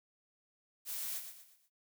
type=noise with echo; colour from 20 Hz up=blue; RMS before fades=-40 dBFS; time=0.85-1.22 s; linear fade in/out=50 ms; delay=120 ms; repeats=4; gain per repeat=-8 dB; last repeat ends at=1.7 s; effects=noise-tail reverb RT60 0.2 s tail -25 dB re dry